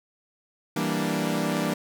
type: chord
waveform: sawtooth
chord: E half-diminished seventh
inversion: none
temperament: equal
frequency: 164.81 / 196 / 233.1 / 293.7 Hz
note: E3 / G3 / Bb3 / D4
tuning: 0 / 0 / 0 / 0 cents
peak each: -26 dBFS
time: 0.76-1.74 s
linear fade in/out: 5 ms
effects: none